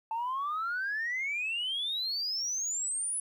sine exponential sweep, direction up, 880 to 10290 Hz, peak -29 dBFS, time 0.11-3.2 s, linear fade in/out 2 ms, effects tanh soft clip ceiling -27 dBFS + 11-bit

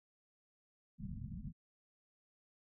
white low-pass noise, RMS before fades -45 dBFS, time 0.98-1.53 s, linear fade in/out 50 ms, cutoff 230 Hz, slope 96 dB/octave, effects none

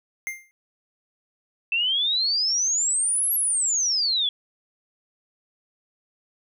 square tone with exponential decay, 2100 Hz, C7, 6 cents sharp, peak -25 dBFS, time 0.27-0.51 s, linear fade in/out 0 ms, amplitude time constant 52 ms
sine exponential two-way sweep, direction up then down, 2637 to 11610 to 3325 Hz, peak -20 dBFS, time 1.72-4.29 s, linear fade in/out 2 ms, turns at 3.34 s
effects none

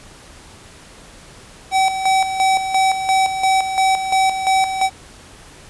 square tone with tremolo, 765 Hz, G5, 42 cents flat, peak -13 dBFS, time 1.71-4.9 s, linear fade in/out 50 ms, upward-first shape square, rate 2.9 Hz, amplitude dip 60%, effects pink hiss -42 dBFS RMS until 5.69 s + resampled to 24000 Hz

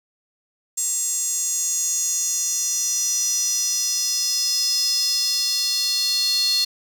square tone with high-pass filter sweep, 392 Hz, G4, in tune, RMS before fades -22 dBFS, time 0.77-6.65 s, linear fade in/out 10 ms, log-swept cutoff 7400 to 4300 Hz, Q 7.6, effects none

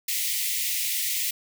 white high-pass noise, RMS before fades -27 dBFS, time 0.08-1.31 s, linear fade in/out 5 ms, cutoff 1900 Hz, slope 96 dB/octave, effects none

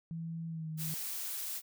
sine tone with pitch glide, 164.81 to 157.55 Hz, E3 to D#3, 0 to +22 cents, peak -37 dBFS, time 0.11-0.94 s, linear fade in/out 0 ms, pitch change -78 cents, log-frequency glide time 0.48-0.69 s
blue noise, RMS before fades -39 dBFS, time 0.77-1.62 s, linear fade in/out 50 ms
effects none

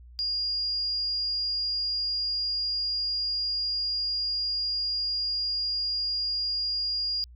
sine tone, 4837 Hz, D#8, 50 cents flat, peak -26 dBFS, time 0.19-7.24 s, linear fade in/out 0 ms, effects added 60 Hz sine -46 dBFS peak until 7.35 s

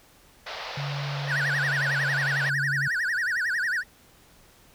pink band-pass noise, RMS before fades -36 dBFS, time 0.46-2.5 s, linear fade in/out 10 ms, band 490 to 5200 Hz, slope 48 dB/octave
sine tone with pitch glide, 141.9 to 139.54 Hz, C#3 to C#3, +41 to +12 cents, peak -29 dBFS, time 0.77-2.88 s, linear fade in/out 5 ms, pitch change -29 cents, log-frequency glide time 1.52-1.89 s
triangle tone with vibrato, 1667 Hz, G#6, 6 cents sharp, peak -22 dBFS, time 1.27-3.84 s, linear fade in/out 50 ms, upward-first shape sine, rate 11 Hz, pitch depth 240 cents each way
effects pink hiss -56 dBFS RMS until 4.74 s

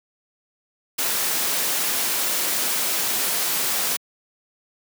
white noise, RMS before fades -23 dBFS, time 0.98-3.97 s, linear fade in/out 10 ms, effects high-pass 200 Hz 12 dB/octave

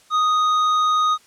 sine tone with hard clipping, 1244.5 Hz, D#6, in tune, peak -17 dBFS, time 0.1-1.18 s, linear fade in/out 50 ms, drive 7 dB, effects white hiss -53 dBFS RMS until 1.26 s + low-pass 9000 Hz 12 dB/octave

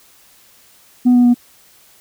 sine tone with pitch steps, 247.4 / 244.8 / 242.3 Hz, B3 / B3 / B3, +3 / -15 / -33 cents, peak -5 dBFS, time 1.05-1.344 s, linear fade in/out 20 ms, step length 98 ms, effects tanh soft clip ceiling -6 dBFS + white hiss -49 dBFS RMS until 2 s

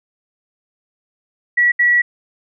sine tone bursts at uneven times, 1935 Hz, B6, 36 cents flat, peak -10 dBFS, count 2, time 1.57-1.72 / 1.79-2.02 s, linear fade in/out 10 ms, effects none

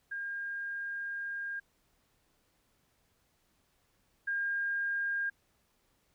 sine tone pair in turn, 1612 / 1612 Hz, G6 / G6, +48 / +48 cents, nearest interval unison, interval 0 cents, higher neither, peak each -35 / -30 dBFS, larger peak second, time 0.11-1.6 / 4.27-5.3 s, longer first, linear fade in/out 10 ms, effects pink hiss -73 dBFS RMS until 6.14 s

